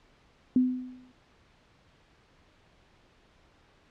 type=tone with exponential decay; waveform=sine; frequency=253.3 Hz; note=B3; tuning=44 cents sharp; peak=-17 dBFS; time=0.56-1.12 s; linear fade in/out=2 ms; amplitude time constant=120 ms; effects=pink hiss -62 dBFS RMS until 3.9 s + low-pass 4000 Hz 12 dB/octave